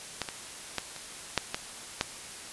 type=clicks; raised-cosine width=0.2 ms; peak=-12 / -17 / -11 / -24 / -6 / -12 / -8 dBFS; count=7; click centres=0.217 / 0.288 / 0.783 / 0.963 / 1.377 / 1.545 / 2.011 s; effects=white hiss -43 dBFS RMS until 2.52 s + resampled to 24000 Hz